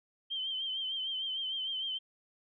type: tone with vibrato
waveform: sine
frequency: 3115 Hz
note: G7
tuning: 12 cents flat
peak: -33 dBFS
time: 0.3-1.99 s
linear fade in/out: 20 ms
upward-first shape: triangle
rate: 6.6 Hz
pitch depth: 62 cents each way
effects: none